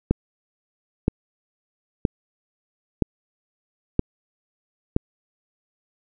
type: click train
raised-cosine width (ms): 3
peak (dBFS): -4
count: 6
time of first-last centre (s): 0.11-4.964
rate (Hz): 1.03
effects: none